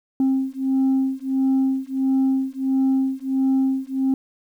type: beating tone pair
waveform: sine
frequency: 265.2 / 266.7 Hz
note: C4 / C4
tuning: +23 / +33 cents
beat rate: 1.5 Hz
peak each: -19 dBFS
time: 0.2-4.14 s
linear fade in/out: 2 ms
effects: tanh soft clip ceiling -14 dBFS + 9-bit